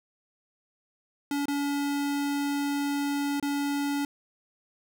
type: tone with dropouts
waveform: square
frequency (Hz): 284.8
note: C#4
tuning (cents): +47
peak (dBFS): -27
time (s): 1.31-4.05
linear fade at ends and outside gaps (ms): 2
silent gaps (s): 1.456-1.482 / 3.399-3.426
effects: none